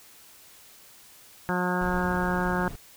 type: harmonic tone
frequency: 180.2 Hz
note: F#3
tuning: 45 cents flat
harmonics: 1 / 2 / 3 / 4 / 5 / 6 / 7 / 8 / 9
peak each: -28 / -32 / -35 / -35 / -32 / -37 / -37 / -34 / -34 dBFS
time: 1.49-2.68 s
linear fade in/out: 0 ms
type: noise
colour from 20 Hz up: brown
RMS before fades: -37 dBFS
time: 1.81-2.76 s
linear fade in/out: 5 ms
effects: white hiss -52 dBFS RMS until 2.96 s